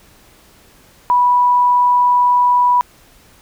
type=tone; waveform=sine; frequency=982 Hz; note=B5; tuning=10 cents flat; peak=-9 dBFS; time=1.1-2.81 s; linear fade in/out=0 ms; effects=pink hiss -48 dBFS RMS until 3.41 s